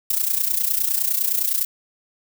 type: noise with amplitude modulation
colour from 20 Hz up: violet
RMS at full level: -18 dBFS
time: 0.1-1.65 s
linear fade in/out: 5 ms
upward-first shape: sine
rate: 29.8 Hz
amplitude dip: 75%
effects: none